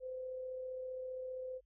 sine tone with amplitude modulation, 513 Hz, C5, 34 cents flat, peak -39 dBFS, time 0-1.61 s, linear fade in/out 50 ms, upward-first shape sine, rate 35.2 Hz, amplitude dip 30%, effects added 50 Hz sine -70 dBFS peak until 1.65 s

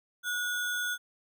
sine tone with sample-and-hold, 1455 Hz, F#6, 29 cents flat, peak -29 dBFS, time 0.23-0.98 s, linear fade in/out 50 ms, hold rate 4900 Hz, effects none

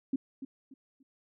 sine tone with echo, 268.3 Hz, C4, 44 cents sharp, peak -26 dBFS, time 0.13-0.16 s, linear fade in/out 5 ms, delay 290 ms, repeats 3, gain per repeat -11 dB, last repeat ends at 1.03 s, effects none

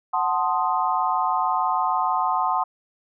sine chord, F# diminished seventh, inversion none, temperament equal, 740 / 880 / 1046.5 / 1244.5 Hz, F#5 / A5 / C6 / Eb6, 0 / 0 / 0 / 0 cents, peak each -25 / -25 / -24 / -27 dBFS, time 0.13-2.64 s, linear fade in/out 10 ms, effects none

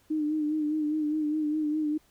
sine tone with vibrato, 304.6 Hz, D#4, 37 cents flat, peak -25 dBFS, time 0.1-1.98 s, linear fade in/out 10 ms, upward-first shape sine, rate 4.9 Hz, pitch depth 42 cents each way, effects pink hiss -64 dBFS RMS until 2.1 s

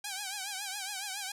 5% pulse tone with vibrato, 792 Hz, G5, 18 cents sharp, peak -24 dBFS, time 0.04-1.32 s, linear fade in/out 5 ms, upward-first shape triangle, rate 7.2 Hz, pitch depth 120 cents each way, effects none

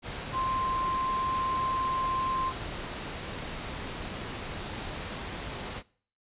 sine tone in noise, 1046.5 Hz, C6, in tune, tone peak -27 dBFS, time 0.32-2.53 s, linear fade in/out 50 ms, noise pink, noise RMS -37 dBFS, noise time 0.02-5.83 s, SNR +7 dB, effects noise-tail reverb RT60 0.5 s tail -22 dB re dry + resampled to 8000 Hz

